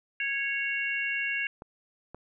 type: harmonic tone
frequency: 552 Hz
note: C#5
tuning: 7 cents flat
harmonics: 3 / 4 / 5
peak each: -32 / -32 / -32 dBFS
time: 0.2-1.47 s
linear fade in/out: 2 ms
type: clicks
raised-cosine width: 1 ms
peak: -28 dBFS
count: 2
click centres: 1.621 / 2.146 s
effects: none